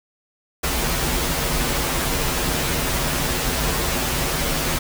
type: noise with comb filter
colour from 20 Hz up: pink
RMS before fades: -22 dBFS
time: 0.63-4.79 s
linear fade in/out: 10 ms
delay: 9.8 ms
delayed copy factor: -0.95
effects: none